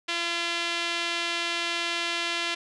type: tone with band-pass filter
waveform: sawtooth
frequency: 341.2 Hz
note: F4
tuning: 40 cents flat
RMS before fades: -29 dBFS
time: 0.08-2.55 s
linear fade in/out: 10 ms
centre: 3100 Hz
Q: 1.5
effects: resampled to 24000 Hz